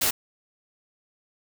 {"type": "noise", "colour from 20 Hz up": "white", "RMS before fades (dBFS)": -23, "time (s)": [0.01, 0.11], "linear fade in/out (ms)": 10, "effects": []}